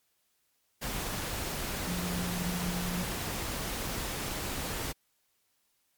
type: tone in noise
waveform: sine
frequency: 177.3 Hz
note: F3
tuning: 26 cents sharp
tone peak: -33 dBFS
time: 1.86-3.04 s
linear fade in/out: 20 ms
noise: pink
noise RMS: -35 dBFS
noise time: 0.81-4.93 s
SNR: -1 dB
effects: white hiss -74 dBFS RMS until 5.97 s + MP3 96 kbps